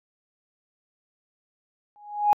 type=tone with exponential growth; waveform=sine; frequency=830 Hz; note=G#5; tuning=1 cent flat; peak=-12 dBFS; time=1.96-2.33 s; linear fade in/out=0 ms; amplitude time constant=80 ms; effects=tanh soft clip ceiling -9 dBFS